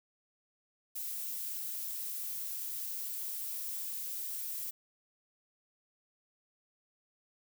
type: noise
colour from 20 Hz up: violet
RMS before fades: -39 dBFS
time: 0.95-4.71 s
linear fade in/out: 10 ms
effects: none